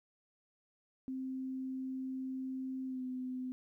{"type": "tone with pitch glide", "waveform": "sine", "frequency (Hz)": [261.6, 255.2], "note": ["C4", "C4"], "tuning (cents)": [0, -43], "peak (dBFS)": -37, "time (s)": [1.08, 3.52], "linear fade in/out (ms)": 0, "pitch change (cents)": -43, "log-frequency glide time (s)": [2.86, 3.03], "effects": ["13-bit"]}